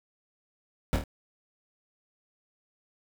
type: noise with echo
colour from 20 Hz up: brown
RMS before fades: -24 dBFS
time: 0.93-0.96 s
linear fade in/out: 0 ms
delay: 26 ms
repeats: 3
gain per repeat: -5 dB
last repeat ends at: 1.038 s
effects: none